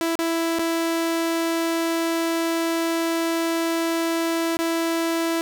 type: tone with dropouts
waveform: sawtooth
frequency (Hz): 331.1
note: E4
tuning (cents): +8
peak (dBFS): -17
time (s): 0.01-5.41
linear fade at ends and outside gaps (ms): 0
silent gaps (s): 0.154-0.19 / 0.587-0.593 / 4.569-4.59
effects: none